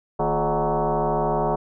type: tone with frequency modulation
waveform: sine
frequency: 155.56 Hz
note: D#3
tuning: in tune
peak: -19 dBFS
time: 0.19-1.56 s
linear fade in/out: 10 ms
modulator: 192 Hz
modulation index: 4.5
effects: none